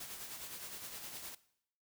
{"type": "noise with tremolo", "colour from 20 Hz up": "white", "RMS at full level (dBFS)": -45, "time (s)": [0, 1.35], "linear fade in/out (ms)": 5, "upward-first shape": "sine", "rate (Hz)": 9.7, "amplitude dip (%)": 45, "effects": ["noise-tail reverb RT60 0.7 s tail -18 dB re dry"]}